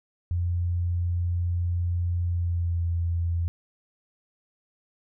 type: tone with pitch glide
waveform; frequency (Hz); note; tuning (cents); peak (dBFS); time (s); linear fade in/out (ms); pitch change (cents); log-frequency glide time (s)
sine; 87.31 to 85.12; F2 to F2; 0 to -44; -23; 0.31-3.48; 0; -44; 2.24-2.84
effects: none